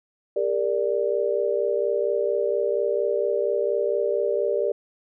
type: chord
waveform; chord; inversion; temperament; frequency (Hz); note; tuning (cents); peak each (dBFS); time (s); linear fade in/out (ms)
sine; G minor; none; equal with one note detuned; 401.9 / 466.2 / 587.3; G4 / Bb4 / D5; +43 / 0 / 0; -25; 0.36-4.72; 5
effects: none